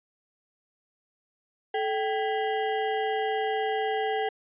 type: ring-modulated tone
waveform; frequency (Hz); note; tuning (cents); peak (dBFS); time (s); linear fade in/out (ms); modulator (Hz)
square; 606; D#5; -46; -23; 1.74-4.29; 5; 172
effects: resampled to 8000 Hz